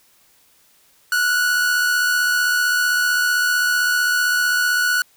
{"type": "tone pair together", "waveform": "45% pulse", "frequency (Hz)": [1397, 1472.6], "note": ["F6", "F#6"], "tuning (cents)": [0, -9], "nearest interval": "minor second", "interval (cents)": 91, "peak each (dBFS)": [-27, -16], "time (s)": [1.12, 5.02], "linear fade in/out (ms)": 2, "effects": ["white hiss -56 dBFS RMS until 5.16 s"]}